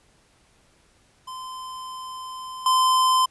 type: tone with level steps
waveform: square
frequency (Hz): 1031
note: C6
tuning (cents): -26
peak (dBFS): -34 / -17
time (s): 1.27-3.26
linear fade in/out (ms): 10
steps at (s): 2.66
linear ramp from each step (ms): 2
effects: pink hiss -60 dBFS RMS until 3.3 s + resampled to 24000 Hz